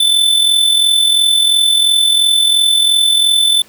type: tone with amplitude modulation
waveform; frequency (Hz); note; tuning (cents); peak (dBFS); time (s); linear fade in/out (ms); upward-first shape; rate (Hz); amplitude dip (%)
square; 3520; A7; 0; -7; 0-3.62; 5; sine; 42.9; 50
effects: pink hiss -44 dBFS RMS until 3.68 s + high-pass 100 Hz 12 dB/octave